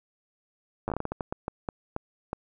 slowing click train, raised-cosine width 1 ms, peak -16 dBFS, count 15, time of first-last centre 0.88-2.331 s, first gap 9 ms, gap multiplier 1.33, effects none

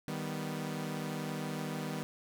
sawtooth chord, Eb augmented, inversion none, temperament equal, 155.56 / 196 / 246.9 Hz, Eb3 / G3 / B3, 0 / 0 / 0 cents, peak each -35 / -37 / -37 dBFS, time 0.08-2.03 s, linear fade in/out 0 ms, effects none

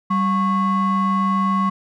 triangle ring-modulated tone, 453.6 Hz, A#4, 47 cents flat, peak -11 dBFS, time 0.1-1.7 s, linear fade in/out 10 ms, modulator 648 Hz, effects none

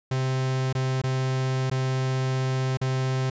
45% pulse tone with dropouts, 130.81 Hz, C3, in tune, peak -23 dBFS, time 0.11-3.3 s, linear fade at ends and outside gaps 5 ms, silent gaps 0.728-0.75 / 1.017-1.037 / 1.7-1.713 / 2.772-2.813 s, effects resampled to 16000 Hz

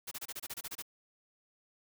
white noise bursts, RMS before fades -41 dBFS, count 11, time 0.07-0.824 s, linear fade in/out 10 ms, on 44 ms, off 27 ms, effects none

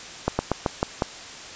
slowing click train, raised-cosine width 1 ms, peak -6 dBFS, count 6, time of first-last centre 0.28-1.022 s, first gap 110 ms, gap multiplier 1.15, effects white hiss -39 dBFS RMS until 1.55 s + resampled to 16000 Hz

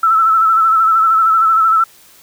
sine tone with vibrato, 1318.5 Hz, E6, in tune, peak -8 dBFS, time 0.03-1.84 s, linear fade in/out 5 ms, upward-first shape sine, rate 13 Hz, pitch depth 43 cents each way, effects white hiss -45 dBFS RMS until 2.22 s

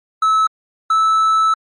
triangle tone pair in turn, 1300 / 1309.8 Hz, E6 / E6, -24 / -11 cents, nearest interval unison, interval 13 cents, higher second, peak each -9 dBFS, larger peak neither, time 0.22-0.47 / 0.9-1.54 s, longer second, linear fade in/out 5 ms, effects MP3 48 kbps

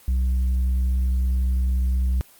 sine tone with tanh clipping, 63.5 Hz, B1, 49 cents sharp, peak -19 dBFS, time 0.08-2.21 s, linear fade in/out 0 ms, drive 3 dB, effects white hiss -51 dBFS RMS until 2.39 s + Opus 24 kbps

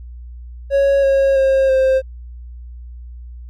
triangle tone with pitch steps, 554 / 544.8 / 535.7 / 526.8 Hz, C#5 / C#5 / C5 / C5, -1 / -30 / +41 / +12 cents, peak -9 dBFS, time 0.7-2.02 s, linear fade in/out 50 ms, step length 330 ms, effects added 60 Hz sine -31 dBFS peak until 3.49 s

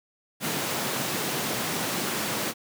pink high-pass noise, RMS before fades -29 dBFS, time 0.4-2.54 s, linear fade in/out 50 ms, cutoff 140 Hz, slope 24 dB/octave, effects none

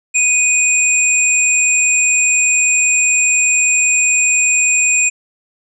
sine tone pair together, 2489 / 7386 Hz, D#7 / A#8, 0 / -17 cents, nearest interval octave + perfect fifth, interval 1883 cents, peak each -13 dBFS, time 0.14-5.1 s, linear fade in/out 20 ms, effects none

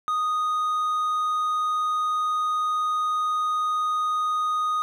triangle tone, 1241 Hz, D#6, 5 cents flat, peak -20 dBFS, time 0.08-4.82 s, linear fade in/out 0 ms, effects none

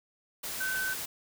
sine tone in noise, 1527 Hz, G6, 46 cents flat, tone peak -30 dBFS, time 0.6-0.94 s, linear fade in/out 10 ms, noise white, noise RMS -37 dBFS, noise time 0.43-1.06 s, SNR +4 dB, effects none

